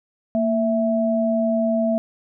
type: tone pair together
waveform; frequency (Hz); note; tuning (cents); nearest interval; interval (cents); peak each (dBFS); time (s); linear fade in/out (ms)
sine; 229.9 / 658.6; A#3 / E5; -24 / -2; octave + tritone; 1822; -20; 0.35-1.98; 0
effects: none